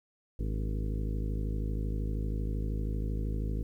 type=harmonic tone with a mistuned harmonic; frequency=52.8 Hz; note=G#1; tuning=29 cents sharp; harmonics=1 / 2 / 3 / 4 / 5 / 6 / 7 / 8 / 9; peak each=-31 / -37 / -41 / -43 / -45 / -47 / -48 / -49 / -50 dBFS; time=0.39-3.63 s; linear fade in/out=5 ms; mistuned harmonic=6; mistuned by=-70 cents; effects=11-bit